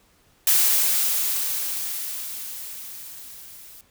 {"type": "noise with level ramp", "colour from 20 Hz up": "blue", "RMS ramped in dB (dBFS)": [-17, -45], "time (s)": [0.47, 3.81], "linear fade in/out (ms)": 2, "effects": ["pink hiss -60 dBFS RMS until 3.9 s"]}